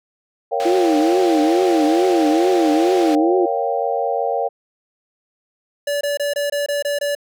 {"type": "chord", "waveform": "sine", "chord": "G half-diminished seventh", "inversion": "first", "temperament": "equal", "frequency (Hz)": [466.2, 554.4, 698.5, 784], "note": ["Bb4", "Db5", "F5", "G5"], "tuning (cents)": [0, 0, 0, 0], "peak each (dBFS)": -23, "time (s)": [0.51, 4.49], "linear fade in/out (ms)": 20}
{"type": "band-pass noise", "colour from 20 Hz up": "white", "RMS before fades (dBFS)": -32, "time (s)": [0.6, 3.15], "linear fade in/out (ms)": 0, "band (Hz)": [240, 4100], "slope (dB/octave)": 12}
{"type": "tone with vibrato", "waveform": "sine", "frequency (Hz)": 334.8, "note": "E4", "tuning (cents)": 27, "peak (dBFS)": -14, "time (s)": [0.65, 3.46], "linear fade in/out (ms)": 10, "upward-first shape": "triangle", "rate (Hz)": 2.3, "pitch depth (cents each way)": 210}
{"type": "tone bursts", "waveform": "square", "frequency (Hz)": 576, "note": "D5", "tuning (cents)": -34, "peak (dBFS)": -19, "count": 8, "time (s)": [5.87, 7.151], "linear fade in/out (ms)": 5, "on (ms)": 140, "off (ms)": 23}
{"effects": []}